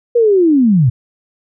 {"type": "linear sweep", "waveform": "sine", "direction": "down", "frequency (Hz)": [487.5, 110.9], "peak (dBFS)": -7, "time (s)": [0.15, 0.9], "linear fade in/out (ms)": 10, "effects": []}